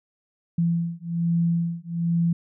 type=beating tone pair; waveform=sine; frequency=168.5 / 169.7 Hz; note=E3 / F3; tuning=+38 / -49 cents; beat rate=1.2 Hz; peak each=-24 dBFS; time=0.58-2.33 s; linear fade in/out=5 ms; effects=none